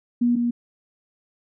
sine tone pair in turn, 240.5 / 238.7 Hz, B3 / A#3, -46 / +41 cents, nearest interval unison, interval 13 cents, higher first, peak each -16 / -19 dBFS, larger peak first, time 0.21-0.36 / 0.36-0.51 s, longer neither, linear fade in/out 10 ms, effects none

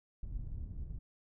pink low-pass noise, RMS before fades -41 dBFS, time 0.23-0.99 s, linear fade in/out 5 ms, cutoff 100 Hz, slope 12 dB/octave, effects none

